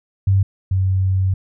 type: tone pair in turn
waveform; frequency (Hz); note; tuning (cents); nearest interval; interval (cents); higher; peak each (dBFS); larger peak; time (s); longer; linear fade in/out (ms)
sine; 97.1 / 94.61; G2 / F#2; -16 / +39; unison; 45; first; -11 / -14; first; 0.27-0.43 / 0.71-1.34; second; 5
effects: none